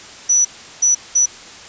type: tone bursts at uneven times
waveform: sine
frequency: 5920 Hz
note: F#8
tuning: in tune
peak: -10 dBFS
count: 3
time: 0.29-0.45 / 0.82-0.95 / 1.15-1.26 s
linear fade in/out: 10 ms
effects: white hiss -37 dBFS RMS until 1.68 s + resampled to 16000 Hz